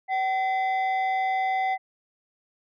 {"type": "tone pair together", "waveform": "sine", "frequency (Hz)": [762.3, 2035], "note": ["G5", "C7"], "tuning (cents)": [-49, -49], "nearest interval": "octave + perfect fourth", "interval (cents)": 1700, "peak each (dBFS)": [-21, -28], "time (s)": [0.08, 1.78], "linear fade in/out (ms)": 50, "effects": ["tanh soft clip ceiling -20 dBFS"]}